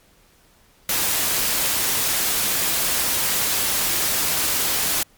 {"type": "noise", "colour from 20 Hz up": "white", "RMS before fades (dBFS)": -21, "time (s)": [0.89, 5.03], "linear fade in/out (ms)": 2, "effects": ["pink hiss -56 dBFS RMS until 5.17 s", "MP3 96 kbps"]}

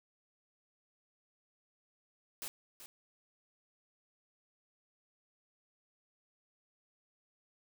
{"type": "noise with echo", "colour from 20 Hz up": "white", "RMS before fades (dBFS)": -42, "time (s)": [2.42, 2.48], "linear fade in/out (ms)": 0, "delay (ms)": 380, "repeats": 1, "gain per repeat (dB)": -10, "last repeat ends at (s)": 2.86, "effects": []}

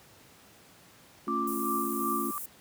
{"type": "chord", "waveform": "sine", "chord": "A augmented", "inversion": "none", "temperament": "equal with one note detuned", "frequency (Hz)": [222.2, 277.2, 349.2], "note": ["A3", "C#4", "E#4"], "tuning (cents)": [17, 0, 0], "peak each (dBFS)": -35, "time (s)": [1.27, 2.31], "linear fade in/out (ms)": 5}
{"type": "tone with tremolo", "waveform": "sine", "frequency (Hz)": 1174.7, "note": "D6", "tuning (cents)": 0, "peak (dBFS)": -28, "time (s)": [1.28, 2.38], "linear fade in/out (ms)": 0, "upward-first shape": "sine", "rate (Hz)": 2.7, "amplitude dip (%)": 60}
{"type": "high-pass noise", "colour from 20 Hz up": "pink", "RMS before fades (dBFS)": -39, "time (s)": [1.47, 2.46], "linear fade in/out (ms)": 5, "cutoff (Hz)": 9600, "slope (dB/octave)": 24}
{"effects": ["pink hiss -56 dBFS RMS until 2.6 s", "high-pass 100 Hz 12 dB/octave"]}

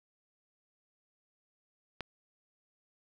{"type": "click", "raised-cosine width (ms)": 0.3, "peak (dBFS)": -21, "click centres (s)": 2.007, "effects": ["9-bit"]}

